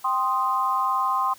sine chord, C minor, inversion second, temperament equal, 784 / 1046.5 / 1244.5 Hz, G5 / C6 / Eb6, 0 / 0 / 0 cents, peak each -28 / -22 / -27 dBFS, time 0.04-1.34 s, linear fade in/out 10 ms, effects white hiss -50 dBFS RMS until 1.38 s

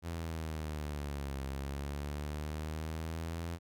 sawtooth linear two-way sweep, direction down then up, 85 to 67.4 to 85 Hz, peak -33 dBFS, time 0.02-3.59 s, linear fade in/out 50 ms, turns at 1.43 s, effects none

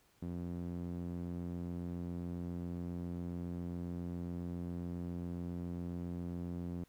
sawtooth tone with band-pass filter, 87.31 Hz, F2, in tune, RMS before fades -41 dBFS, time 0.22-6.84 s, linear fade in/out 5 ms, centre 210 Hz, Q 1.5, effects pink hiss -70 dBFS RMS until 6.88 s

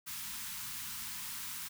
white band-stop noise, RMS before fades -42 dBFS, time 0.06-1.69 s, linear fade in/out 20 ms, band 270 to 880 Hz, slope 96 dB/octave, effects none

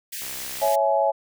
white high-pass noise, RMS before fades -33 dBFS, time 0.12-0.76 s, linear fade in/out 10 ms, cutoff 1600 Hz, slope 96 dB/octave
click train, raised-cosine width 0.5 ms, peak -26 dBFS, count 31, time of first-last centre 0.22-0.678 s, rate 65.5 Hz
sine chord, C# minor, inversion none, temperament equal with one note detuned, 554.4 / 659.3 / 843.7 Hz, C#5 / E5 / G#5, 0 / 0 / +27 cents, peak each -22 dBFS, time 0.61-1.12 s, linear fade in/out 20 ms
effects none

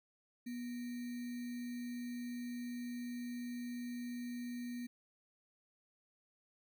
sine tone with sample-and-hold, 242.8 Hz, B3, 29 cents flat, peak -40 dBFS, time 0.46-4.87 s, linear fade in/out 10 ms, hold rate 2100 Hz, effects none

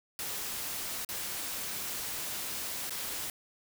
white noise with dropouts, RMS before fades -37 dBFS, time 0.19-3.3 s, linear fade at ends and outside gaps 1 ms, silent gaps 1.048-1.089 / 2.896-2.906 s, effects none

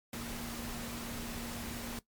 sine tone in noise, 235.1 Hz, A#3, 15 cents sharp, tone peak -43 dBFS, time 0.13-1.99 s, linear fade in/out 2 ms, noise pink, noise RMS -42 dBFS, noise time 0.13-1.99 s, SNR -4 dB, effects noise-tail reverb RT60 0.1 s tail -17 dB re dry + MP3 96 kbps

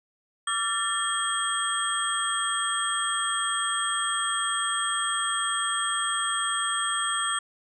sine tone cluster, 1159 / 1365 / 1781 / 3251 / 8230 Hz, D6 / F6 / A6 / G#7 / C9, -23 / -40 / +21 / -38 / -30 cents, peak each -31 dBFS, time 0.47-7.39 s, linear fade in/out 5 ms, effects none

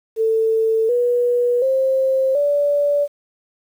sine tone with pitch steps, 445.4 / 485.7 / 529.7 / 577.6 Hz, A4 / B4 / C5 / D5, +21 / -29 / +21 / -29 cents, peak -14 dBFS, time 0.16-3.08 s, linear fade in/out 50 ms, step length 730 ms, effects 8-bit

